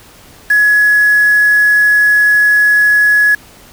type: tone with quantisation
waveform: sine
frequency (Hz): 1686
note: G#6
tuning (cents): +26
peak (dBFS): -6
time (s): 0.5-3.35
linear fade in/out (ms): 5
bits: 4
effects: pink hiss -40 dBFS RMS until 3.72 s